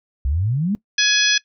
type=exponential sweep; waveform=sine; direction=up; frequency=62.2 to 220 Hz; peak=-17 dBFS; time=0.25-0.75 s; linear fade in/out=0 ms
type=harmonic tone; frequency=840 Hz; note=G#5; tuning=19 cents sharp; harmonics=2 / 3 / 4 / 5 / 6 / 7; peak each=-19 / -21 / -20 / -24 / -21 / -23 dBFS; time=0.98-1.38 s; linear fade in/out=5 ms
effects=noise-tail reverb RT60 0.1 s tail -21 dB re dry